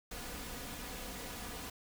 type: noise with comb filter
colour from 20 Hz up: pink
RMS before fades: -44 dBFS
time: 0.11-1.7 s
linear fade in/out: 5 ms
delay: 4.1 ms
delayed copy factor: +0.5
effects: none